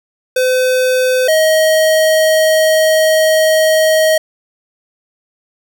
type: tone pair in turn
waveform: square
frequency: 510 / 631 Hz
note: C5 / D#5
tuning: -44 / +24 cents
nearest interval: major third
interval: 368 cents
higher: second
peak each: -11 / -9 dBFS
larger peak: second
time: 0.36-1.28 / 1.28-4.18 s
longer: second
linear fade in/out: 5 ms
effects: none